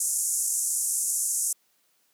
white band-pass noise, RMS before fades -27 dBFS, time 0-1.53 s, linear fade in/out 5 ms, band 6400 to 11000 Hz, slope 48 dB/octave, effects white hiss -68 dBFS RMS until 2.13 s + high-pass 150 Hz 12 dB/octave

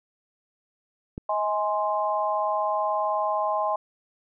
click, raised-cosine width 3 ms, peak -20 dBFS, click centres 1.179 s
sine chord, Ab major, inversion second, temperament equal with one note detuned, 633.5 / 830.6 / 1046.5 Hz, Eb5 / Ab5 / C6, +31 / 0 / 0 cents, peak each -27 dBFS, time 1.29-3.76 s, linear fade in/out 5 ms
effects none

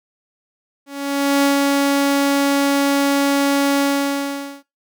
sawtooth tone with ADSR envelope, 280.2 Hz, C#4, 19 cents sharp, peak -8 dBFS, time 0.86-4.63 s, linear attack 570 ms, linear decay 130 ms, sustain -2 dB, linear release 820 ms, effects noise-tail reverb RT60 0.2 s tail -17 dB re dry

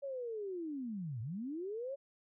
sine linear two-way sweep, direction down then up, 567 to 104.6 to 567 Hz, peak -38 dBFS, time 0.02-1.96 s, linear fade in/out 20 ms, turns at 1.21 s, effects none

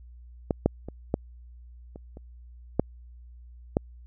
clicks, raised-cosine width 2 ms, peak -10 / -6 / -23 / -10 / -28 / -30 / -7 / -8 dBFS, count 8, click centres 0.508 / 0.66 / 0.886 / 1.141 / 1.959 / 2.171 / 2.796 / 3.769 s, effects added 60 Hz sine -45 dBFS peak until 4.06 s

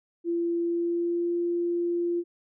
sine tone with pitch glide, 340.8 to 345.6 Hz, F4 to F4, -42 to -18 cents, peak -24 dBFS, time 0.24-2.24 s, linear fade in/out 50 ms, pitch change +24 cents, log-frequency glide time 0.61-1.35 s, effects none

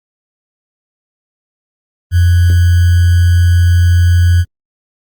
sine tone with sample-and-hold, 87.31 Hz, F2, in tune, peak -5 dBFS, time 2.11-4.45 s, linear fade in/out 50 ms, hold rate 1575 Hz, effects Opus 24 kbps

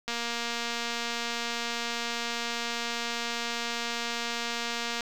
click train, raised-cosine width 0.2 ms, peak -15 dBFS, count 1159, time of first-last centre 0.08-5.008 s, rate 235 Hz, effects 7-bit

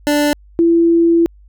25% pulse / sine tone pair in turn, 293.7 / 336 Hz, D4 / E4, 0 / +33 cents, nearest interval major second, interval 233 cents, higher second, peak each -8 dBFS, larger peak neither, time 0.07-0.33 / 0.59-1.26 s, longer second, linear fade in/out 0 ms, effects added 50 Hz sine -41 dBFS peak until 1.48 s

